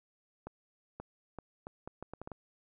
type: accelerating click train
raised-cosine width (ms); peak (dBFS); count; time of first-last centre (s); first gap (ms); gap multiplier
1; -28; 10; 0.47-2.317; 530; 0.73
effects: none